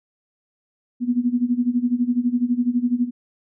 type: tone with tremolo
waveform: sine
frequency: 243.8 Hz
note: B3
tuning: 22 cents flat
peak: -14 dBFS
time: 1-3.11 s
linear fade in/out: 50 ms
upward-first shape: sine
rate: 12 Hz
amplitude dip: 85%
effects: none